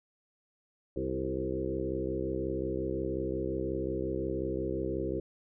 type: harmonic tone with a mistuned harmonic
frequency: 65.6 Hz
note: C2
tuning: 5 cents sharp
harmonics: 1 / 2 / 3 / 4 / 5 / 6 / 7 / 8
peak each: -40 / -41 / -42 / -43 / -36 / -36 / -39 / -40 dBFS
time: 0.96-5.2 s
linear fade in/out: 5 ms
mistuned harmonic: 6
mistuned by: -32 cents
effects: none